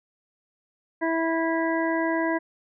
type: harmonic tone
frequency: 327.6 Hz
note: E4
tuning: 11 cents flat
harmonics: 1 / 2 / 3 / 5 / 6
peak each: -25 / -28 / -30 / -32 / -33 dBFS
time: 1.01-2.39 s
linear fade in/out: 20 ms
effects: none